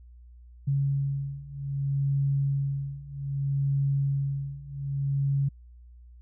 sine beating tone pair, 138.59 / 139.22 Hz, C#3 / C#3, 0 / +8 cents, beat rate 0.63 Hz, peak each -29 / -27 dBFS, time 0.67-5.49 s, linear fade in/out 10 ms, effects added 60 Hz sine -47 dBFS peak until 6.21 s

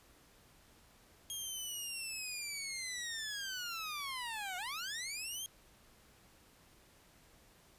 15% pulse linear two-way sweep, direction down then up, 3260 to 709 to 3260 Hz, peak -33 dBFS, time 1.3-5.46 s, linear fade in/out 0 ms, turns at 4.57 s, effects pink hiss -64 dBFS RMS until 7.78 s + resampled to 32000 Hz

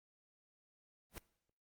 pink noise with exponential growth, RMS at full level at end -42 dBFS, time 1.1-1.18 s, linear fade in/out 0 ms, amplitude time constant 16 ms, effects noise-tail reverb RT60 0.7 s tail -20 dB re dry + Opus 32 kbps

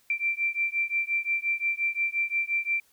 sine beating tone pair, 2349 / 2354.7 Hz, D7 / D7, 0 / +4 cents, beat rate 5.7 Hz, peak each -28 dBFS, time 0.1-2.8 s, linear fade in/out 2 ms, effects white hiss -64 dBFS RMS until 2.92 s

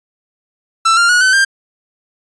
45% pulse tone with pitch steps, 1333 / 1392.8 / 1455.3 / 1520.6 / 1588.9 Hz, E6 / F6 / F#6 / F#6 / G6, +19 / -5 / -29 / +47 / +23 cents, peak -8 dBFS, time 0.85-1.45 s, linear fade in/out 10 ms, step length 120 ms, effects resampled to 22050 Hz

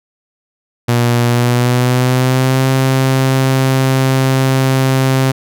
sawtooth tone with pitch glide, 120 to 132.38 Hz, B2 to C3, -49 to +21 cents, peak -6 dBFS, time 0.88-5.32 s, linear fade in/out 10 ms, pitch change +170 cents, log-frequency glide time 1.28-2.67 s, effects none

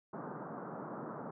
pink band-pass noise, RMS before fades -44 dBFS, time 0.13-1.31 s, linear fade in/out 5 ms, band 140 to 1400 Hz, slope 48 dB/octave, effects none

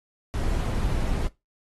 brown noise, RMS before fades -25 dBFS, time 0.34-1.27 s, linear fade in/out 0 ms, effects noise-tail reverb RT60 0.2 s tail -18 dB re dry + AAC 32 kbps

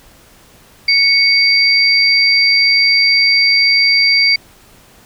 sine tone pair together, 2217 / 4698 Hz, C#7 / D8, 0 / 0 cents, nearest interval octave + minor second, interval 1300 cents, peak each -11 dBFS, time 0.88-4.36 s, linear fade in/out 5 ms, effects pink hiss -45 dBFS RMS until 5.05 s

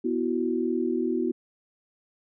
sine chord, B suspended fourth, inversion none, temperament equal, 246.9 / 329.6 / 370 Hz, B3 / E4 / F#4, 0 / 0 / 0 cents, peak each -28 dBFS, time 0.04-1.32 s, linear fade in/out 10 ms, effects none

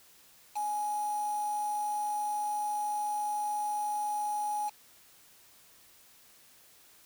sine tone with quantisation, 837 Hz, G#5, 13 cents sharp, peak -30 dBFS, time 0.55-4.7 s, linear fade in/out 20 ms, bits 7, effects white hiss -59 dBFS RMS until 7.05 s

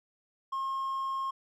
triangle tone, 1074 Hz, C6, 45 cents sharp, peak -28 dBFS, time 0.52-1.31 s, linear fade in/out 10 ms, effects tanh soft clip ceiling -24 dBFS

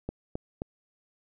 click train, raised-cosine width 2 ms, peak -19 dBFS, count 3, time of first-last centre 0.09-0.619 s, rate 3.78 Hz, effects none

